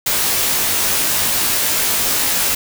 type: noise with comb filter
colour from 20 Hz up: white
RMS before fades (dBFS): -17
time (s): 0.06-2.55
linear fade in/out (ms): 5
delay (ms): 17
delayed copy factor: -0.95
effects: none